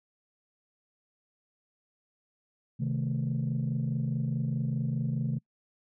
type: chord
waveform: sine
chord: A diminished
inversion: first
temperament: equal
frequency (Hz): 130.81 / 155.56 / 220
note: C3 / Eb3 / A3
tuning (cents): 0 / 0 / 0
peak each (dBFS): -29 / -31 / -33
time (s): 2.79-5.39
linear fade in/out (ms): 20
effects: noise-tail reverb RT60 0.1 s tail -25 dB re dry + tanh soft clip ceiling -22 dBFS